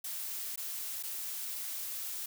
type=noise with dropouts; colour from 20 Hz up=blue; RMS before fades=-39 dBFS; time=0.04-2.26 s; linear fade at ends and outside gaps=5 ms; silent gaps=0.56-0.575 / 1.028-1.034 s; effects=none